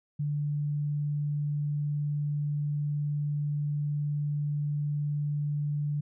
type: tone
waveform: sine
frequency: 146.83 Hz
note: D3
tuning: in tune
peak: -27 dBFS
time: 0.19-6.01 s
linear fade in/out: 10 ms
effects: none